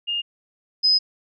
sine tone pair in turn, 2830 / 5042 Hz, F7 / D#8, +22 / +22 cents, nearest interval minor seventh, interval 1000 cents, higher second, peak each -22 / -14 dBFS, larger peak second, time 0.07-0.22 / 0.83-0.99 s, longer second, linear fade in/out 20 ms, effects none

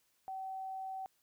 sine tone, 764 Hz, G5, 45 cents flat, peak -39 dBFS, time 0.28-1.06 s, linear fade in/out 0 ms, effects white hiss -75 dBFS RMS until 1.22 s

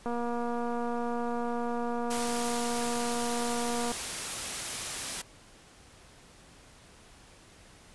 click train, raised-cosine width 1 ms, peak -21 dBFS, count 919, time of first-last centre 0.06-3.917 s, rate 238 Hz
white noise, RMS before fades -35 dBFS, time 2.1-5.22 s, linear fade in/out 10 ms
effects pink hiss -55 dBFS RMS until 7.94 s + resampled to 24000 Hz

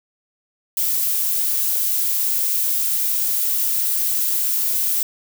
violet noise, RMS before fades -20 dBFS, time 0.77-5.03 s, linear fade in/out 2 ms, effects none

